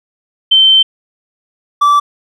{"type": "tone pair in turn", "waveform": ["sine", "triangle"], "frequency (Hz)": [3100, 1161.2], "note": ["G7", "D6"], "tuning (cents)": [-20, -20], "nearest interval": "octave + perfect fourth", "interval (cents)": 1700, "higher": "first", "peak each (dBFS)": -4, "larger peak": "neither", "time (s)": [[0.51, 0.83], [1.81, 2]], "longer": "first", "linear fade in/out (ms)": 10, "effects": []}